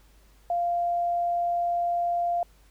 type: tone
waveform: sine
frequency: 695 Hz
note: F5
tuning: 9 cents flat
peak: -23 dBFS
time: 0.5-2.43 s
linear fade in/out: 2 ms
effects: added 50 Hz sine -55 dBFS peak until 2.7 s + pink hiss -62 dBFS RMS until 2.7 s